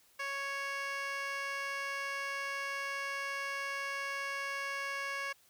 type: tone with band-pass filter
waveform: 15% pulse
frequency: 554.4 Hz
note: C#5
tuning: in tune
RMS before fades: -38 dBFS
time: 0.19-5.33 s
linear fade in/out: 10 ms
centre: 2400 Hz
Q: 0.78
effects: white hiss -66 dBFS RMS until 5.49 s

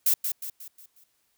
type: noise with echo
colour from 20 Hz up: violet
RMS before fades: -21 dBFS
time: 0.06-0.14 s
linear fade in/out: 5 ms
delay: 180 ms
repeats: 5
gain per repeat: -7 dB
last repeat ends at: 1.04 s
effects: white hiss -71 dBFS RMS until 1.37 s

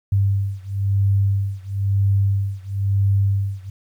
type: beating tone pair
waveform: sine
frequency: 98.5 / 99.5 Hz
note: G2 / G2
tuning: +9 / +26 cents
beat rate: 1 Hz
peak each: -19 / -20 dBFS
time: 0.12-3.7 s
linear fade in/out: 5 ms
effects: 9-bit

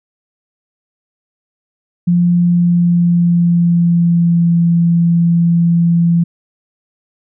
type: tone with pitch glide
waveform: sine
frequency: 174.61 to 169.74 Hz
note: F3 to F3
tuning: 0 to -49 cents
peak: -8 dBFS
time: 2.07-6.24 s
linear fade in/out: 10 ms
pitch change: -49 cents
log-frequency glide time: 2.32-4.57 s
effects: none

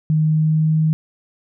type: tone with pitch glide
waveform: sine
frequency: 155.56 to 157.28 Hz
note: D#3 to D#3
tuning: 0 to +19 cents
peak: -13 dBFS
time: 0.1-0.93 s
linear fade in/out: 0 ms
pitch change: +19 cents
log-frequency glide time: 0.24-0.79 s
effects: none

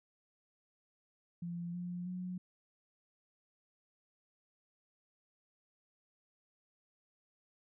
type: tone with pitch steps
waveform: sine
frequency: 172.3 / 176.94 / 181.7 Hz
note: F3 / F3 / F#3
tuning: -23 / +23 / -31 cents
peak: -38 dBFS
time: 1.42-2.38 s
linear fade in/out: 5 ms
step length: 320 ms
effects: none

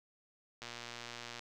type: click train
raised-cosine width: 0.2 ms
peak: -27 dBFS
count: 93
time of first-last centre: 0.62-1.393 s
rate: 119 Hz
effects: none

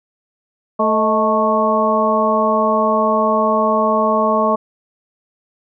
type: harmonic tone with a mistuned harmonic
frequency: 220 Hz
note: A3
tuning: in tune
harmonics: 1 / 2 / 3 / 4 / 5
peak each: -20 / -21 / -17 / -22 / -17 dBFS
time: 0.79-4.56 s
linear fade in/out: 10 ms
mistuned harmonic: 3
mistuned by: -66 cents
effects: none

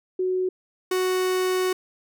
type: tone pair in turn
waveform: sine / 45% pulse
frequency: 370 / 370 Hz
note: F#4 / F#4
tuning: 0 / 0 cents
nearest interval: unison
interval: 0 cents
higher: neither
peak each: -21 dBFS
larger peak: neither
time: 0.19-0.49 / 0.91-1.73 s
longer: second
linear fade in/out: 5 ms
effects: none

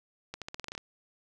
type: accelerating click train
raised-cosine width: 0.2 ms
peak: -21 dBFS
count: 10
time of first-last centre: 0.34-0.779 s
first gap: 77 ms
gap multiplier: 0.88
effects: none

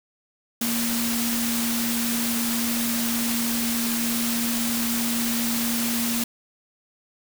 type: tone in noise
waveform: sine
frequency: 233.8 Hz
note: A#3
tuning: 5 cents sharp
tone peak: -25 dBFS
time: 0.61-6.24 s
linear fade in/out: 5 ms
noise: white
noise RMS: -27 dBFS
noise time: 0.61-6.24 s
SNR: -1 dB
effects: none

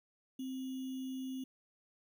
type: tone with sample-and-hold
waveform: sine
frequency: 261.6 Hz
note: C4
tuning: in tune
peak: -38 dBFS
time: 0.39-1.44 s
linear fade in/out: 5 ms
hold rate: 3150 Hz
effects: none

